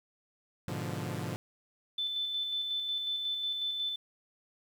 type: chord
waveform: sawtooth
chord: G# diminished seventh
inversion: none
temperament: equal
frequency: 103.83 / 123.47 / 146.83 / 174.61 Hz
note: G#2 / B2 / D3 / F3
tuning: 0 / 0 / 0 / 0 cents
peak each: -36 dBFS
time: 0.68-1.36 s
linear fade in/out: 0 ms
type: tone with tremolo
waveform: sine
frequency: 3520 Hz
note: A7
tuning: in tune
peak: -30 dBFS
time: 1.98-3.96 s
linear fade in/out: 5 ms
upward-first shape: square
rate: 5.5 Hz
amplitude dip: 30%
effects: 10-bit